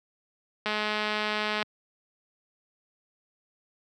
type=click train; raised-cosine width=0.3 ms; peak=-13 dBFS; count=206; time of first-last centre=0.66-1.627 s; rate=212 Hz; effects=high-pass 150 Hz 12 dB/octave